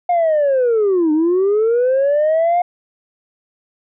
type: linear two-way sweep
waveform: sine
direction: down then up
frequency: 716 to 300.2 to 716 Hz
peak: -10 dBFS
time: 0.09-2.62 s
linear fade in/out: 5 ms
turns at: 1.12 s
effects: tanh soft clip ceiling -10 dBFS